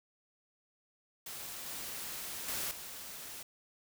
white noise with level steps, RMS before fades -44 / -42 / -37 / -46 dBFS, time 1.26-3.43 s, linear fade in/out 5 ms, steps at 1.66 / 2.48 / 2.71 s, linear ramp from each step 2 ms, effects none

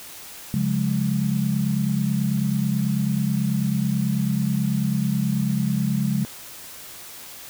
sine chord, Db major, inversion none, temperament equal with one note detuned, 138.59 / 178.49 / 207.7 Hz, Db3 / F3 / Ab3, 0 / +38 / 0 cents, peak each -24 / -25 / -23 dBFS, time 0.54-6.25 s, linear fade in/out 0 ms, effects white hiss -40 dBFS RMS until 7.49 s

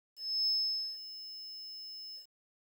sine tone with ADSR envelope, 5220 Hz, E8, 18 cents flat, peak -26 dBFS, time 0.16-2.27 s, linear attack 310 ms, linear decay 500 ms, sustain -17 dB, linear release 110 ms, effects tanh soft clip ceiling -23 dBFS + 10-bit

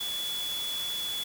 sine tone in noise, 3416 Hz, G#7, 48 cents sharp, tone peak -31 dBFS, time 0-1.24 s, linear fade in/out 10 ms, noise white, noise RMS -39 dBFS, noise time 0-1.24 s, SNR +5 dB, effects none

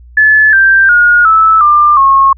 sine tone with pitch steps, 1727 / 1574.5 / 1435.5 / 1308.8 / 1193.3 / 1087.9 Hz, A6 / G6 / F6 / E6 / D6 / C#6, -33 / +7 / +47 / -13 / +27 / -33 cents, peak -3 dBFS, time 0.17-2.33 s, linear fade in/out 5 ms, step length 360 ms, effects added 60 Hz sine -33 dBFS peak until 2.37 s

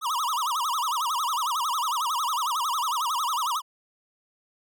square tone with vibrato, 1103 Hz, C#6, 9 cents flat, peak -25 dBFS, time 0.01-3.62 s, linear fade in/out 50 ms, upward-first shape sine, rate 11 Hz, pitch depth 290 cents each way, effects none

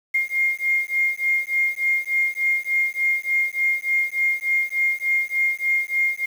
sine beating tone pair, 2124 / 2127.4 Hz, C7 / C7, +25 / +28 cents, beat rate 3.4 Hz, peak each -22 dBFS, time 0.14-6.26 s, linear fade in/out 10 ms, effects 7-bit

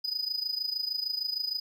triangle tone with amplitude modulation, 4978 Hz, D#8, in tune, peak -25 dBFS, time 0.04-1.6 s, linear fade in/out 10 ms, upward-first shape sine, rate 26.5 Hz, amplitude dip 80%, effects none

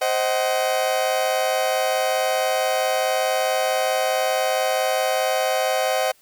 40% pulse chord, C diminished, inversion none, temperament just, 523.3 / 627.9 / 753.5 Hz, C5 / Eb5 / Gb5, 0 / +16 / +31 cents, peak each -23 dBFS, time 0.01-6.12 s, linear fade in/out 10 ms, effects white hiss -57 dBFS RMS until 6.21 s

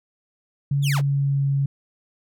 sine tone with pitch glide, 140.8 to 138.86 Hz, C#3 to C#3, +27 to +3 cents, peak -18 dBFS, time 0.71-1.66 s, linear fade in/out 5 ms, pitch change -24 cents, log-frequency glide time 0.88-1.45 s
sawtooth linear sweep, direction down, 3729 to 87.6 Hz, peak -22 dBFS, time 0.82-1.02 s, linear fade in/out 50 ms
effects none

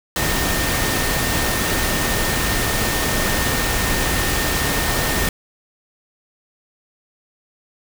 sine tone in noise, 1825 Hz, A#6, 37 cents flat, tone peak -27 dBFS, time 0.16-5.29 s, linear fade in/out 2 ms, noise pink, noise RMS -20 dBFS, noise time 0.16-5.29 s, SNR -10 dB, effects none

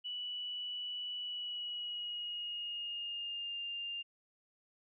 sine tone with pitch glide, 2954 to 2801 Hz, F#7 to F7, -3 to +4 cents, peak -38 dBFS, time 0.04-4.03 s, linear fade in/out 20 ms, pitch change -93 cents, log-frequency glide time 1.18-3.6 s, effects none

